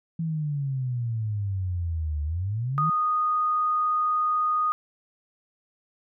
sine exponential two-way sweep, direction down then up, 166.8 to 73.1 to 165.3 Hz, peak -25 dBFS, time 0.19-2.9 s, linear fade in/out 5 ms, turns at 2.23 s
sine tone, 1237 Hz, D#6, 10 cents flat, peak -21 dBFS, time 2.78-4.72 s, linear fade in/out 0 ms
effects none

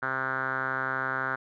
5% pulse tone with low-pass filter, 131.8 Hz, C3, 13 cents sharp, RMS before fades -30 dBFS, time 0.02-1.36 s, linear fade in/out 10 ms, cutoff 1500 Hz, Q 6.6, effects none

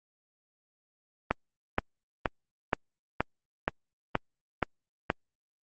click train, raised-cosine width 0.5 ms, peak -9 dBFS, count 9, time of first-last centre 1.31-5.101 s, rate 2.11 Hz, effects Opus 24 kbps

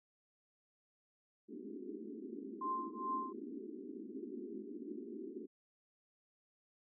white band-pass noise, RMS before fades -47 dBFS, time 1.48-5.47 s, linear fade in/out 20 ms, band 210 to 410 Hz, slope 96 dB/octave
sine tone with tremolo, 1046.5 Hz, C6, in tune, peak -34 dBFS, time 2.61-3.33 s, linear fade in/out 5 ms, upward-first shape triangle, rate 2.4 Hz, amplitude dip 100%
effects none

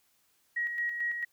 sine tone with tremolo, 1900 Hz, A#6, 33 cents sharp, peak -28 dBFS, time 0.56-1.25 s, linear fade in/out 10 ms, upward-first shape square, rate 4.5 Hz, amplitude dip 45%, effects white hiss -70 dBFS RMS until 1.32 s

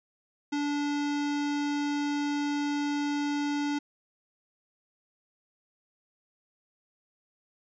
square tone, 290 Hz, D4, 22 cents flat, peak -28 dBFS, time 0.52-3.79 s, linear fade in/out 10 ms, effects resampled to 16000 Hz

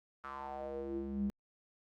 square tone with band-pass filter sweep, 68.5 Hz, C#2, 20 cents flat, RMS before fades -40 dBFS, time 0.24-1.3 s, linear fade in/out 0 ms, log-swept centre 1300 to 180 Hz, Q 5.3, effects Opus 48 kbps

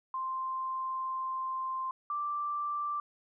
sine tone pair in turn, 1046.5 / 1174.7 Hz, C6 / D6, 0 / 0 cents, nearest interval major second, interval 200 cents, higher second, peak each -32 / -31 dBFS, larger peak second, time 0.14-1.91 / 2.1-3 s, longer first, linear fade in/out 2 ms, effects none

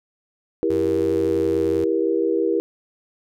sine chord, E diminished, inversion none, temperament just, 329.6 / 395.6 / 474.7 Hz, E4 / G4 / Bb4, 0 / +16 / +31 cents, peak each -22 dBFS, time 0.63-2.6 s, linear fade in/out 0 ms
sawtooth tone with pitch glide, 92.5 to 88.83 Hz, F#2 to F2, 0 to +30 cents, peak -27 dBFS, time 0.7-1.84 s, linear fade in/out 0 ms, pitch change -70 cents, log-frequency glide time 1.21-1.58 s
effects none

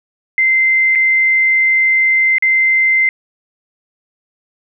sine tone with dropouts, 2078 Hz, C7, 12 cents flat, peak -9 dBFS, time 0.38-3.09 s, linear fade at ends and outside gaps 1 ms, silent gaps 0.952-0.956 / 2.383-2.424 s, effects none

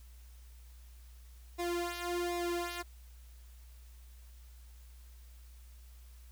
sawtooth tone with flanger, 348.9 Hz, F4, 2 cents flat, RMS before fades -36 dBFS, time 1.58-2.83 s, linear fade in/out 20 ms, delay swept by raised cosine 0.65 to 2.75 ms, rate 1.3 Hz, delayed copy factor -0.95, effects added 60 Hz sine -51 dBFS peak until 6.31 s + white hiss -65 dBFS RMS until 6.31 s

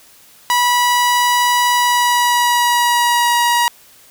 sawtooth tone with pitch glide, 976 to 955.4 Hz, B5 to A#5, -21 to +42 cents, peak -8 dBFS, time 0.5-3.68 s, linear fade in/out 0 ms, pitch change -37 cents, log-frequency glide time 1.73-3.37 s, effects white hiss -46 dBFS RMS until 4.1 s

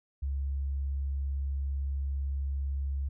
sine tone, 68.9 Hz, C#2, 10 cents flat, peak -29 dBFS, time 0.22-3.09 s, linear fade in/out 10 ms, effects none

